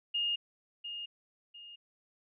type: tone with echo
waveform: sine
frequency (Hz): 2840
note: F7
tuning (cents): +28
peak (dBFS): -29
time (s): 0.14-0.36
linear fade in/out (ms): 10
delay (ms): 700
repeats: 2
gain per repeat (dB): -9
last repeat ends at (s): 1.76
effects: none